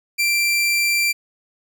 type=tone; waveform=sawtooth; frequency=2356 Hz; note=D7; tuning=5 cents sharp; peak=-13 dBFS; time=0.18-1.13 s; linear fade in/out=20 ms; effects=none